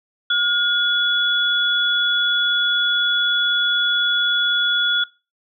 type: tone pair together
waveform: sine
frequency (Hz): 1428 / 3399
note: F6 / G#7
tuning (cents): +38 / +39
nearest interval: octave + minor third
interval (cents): 1501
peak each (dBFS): -18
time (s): 0.3-5.04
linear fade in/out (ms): 5
effects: noise-tail reverb RT60 0.3 s tail -23 dB re dry